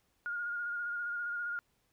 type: tone with vibrato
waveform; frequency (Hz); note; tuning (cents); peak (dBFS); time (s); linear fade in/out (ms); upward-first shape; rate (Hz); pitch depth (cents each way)
sine; 1424; F6; +33; -34; 0.26-1.59; 0; square; 15; 20
effects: pink hiss -75 dBFS RMS until 1.92 s